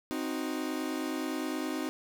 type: chord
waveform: 40% pulse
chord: C diminished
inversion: none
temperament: equal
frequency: 261.6 / 311.1 / 370 Hz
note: C4 / Eb4 / Gb4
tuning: 0 / 0 / 0 cents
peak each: -35 / -34 / -39 dBFS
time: 0.11-1.89 s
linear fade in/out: 0 ms
effects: none